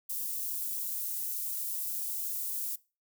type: high-pass noise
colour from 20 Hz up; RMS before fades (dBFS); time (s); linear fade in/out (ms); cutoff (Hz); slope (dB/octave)
white; -35; 0.09-2.76; 10; 11000; 12
effects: noise-tail reverb RT60 0.3 s tail -21 dB re dry